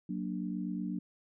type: chord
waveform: sine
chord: Gb augmented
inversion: none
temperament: equal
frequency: 185 / 233.1 / 293.7 Hz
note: Gb3 / Bb3 / D4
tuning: 0 / 0 / 0 cents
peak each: -36 / -39 / -39 dBFS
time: 0.09-0.99 s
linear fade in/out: 5 ms
effects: none